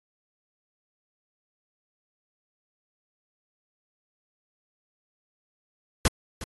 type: noise with echo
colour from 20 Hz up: pink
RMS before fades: -20 dBFS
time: 6.05-6.08 s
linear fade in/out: 2 ms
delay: 360 ms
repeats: 1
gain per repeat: -15 dB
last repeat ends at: 6.44 s
effects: AAC 32 kbps